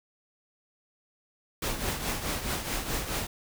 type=noise with tremolo; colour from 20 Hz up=pink; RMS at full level=-29 dBFS; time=1.62-3.27 s; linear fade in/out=5 ms; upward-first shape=triangle; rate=4.7 Hz; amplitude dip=65%; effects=none